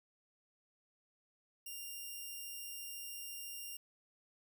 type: tone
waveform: 5% pulse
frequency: 2794 Hz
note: F7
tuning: in tune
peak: -35 dBFS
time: 1.66-3.77 s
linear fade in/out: 5 ms
effects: none